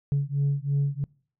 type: beating tone pair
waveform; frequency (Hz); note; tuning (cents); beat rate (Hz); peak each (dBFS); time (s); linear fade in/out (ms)
sine; 139.8 / 142.8; C#3 / D3; +15 / -48; 3; -24; 0.12-1.04; 0
effects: noise-tail reverb RT60 0.5 s tail -26 dB re dry + tanh soft clip ceiling -18 dBFS